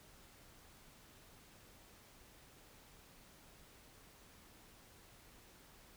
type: silence
effects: pink hiss -62 dBFS RMS until 5.96 s